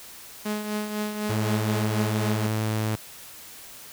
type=tone with tremolo; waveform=sawtooth; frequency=210.9 Hz; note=G#3; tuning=27 cents sharp; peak=-21 dBFS; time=0.45-2.47 s; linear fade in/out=10 ms; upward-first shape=triangle; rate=4 Hz; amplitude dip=60%
type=tone; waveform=sawtooth; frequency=108.7 Hz; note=A2; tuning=21 cents flat; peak=-20 dBFS; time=1.29-2.96 s; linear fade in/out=10 ms
effects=white hiss -44 dBFS RMS until 3.92 s